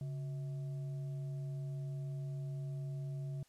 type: tone with frequency modulation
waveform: sine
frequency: 139.5 Hz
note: C#3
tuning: 11 cents sharp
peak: -38 dBFS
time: 0.01-3.43 s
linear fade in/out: 2 ms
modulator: 505 Hz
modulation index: 0.21
effects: white hiss -70 dBFS RMS until 3.48 s + low-pass 10000 Hz 12 dB/octave